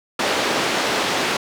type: band-pass noise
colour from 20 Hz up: pink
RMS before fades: -21 dBFS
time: 0.19-1.37 s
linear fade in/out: 5 ms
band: 310 to 5000 Hz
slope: 12 dB/octave
effects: none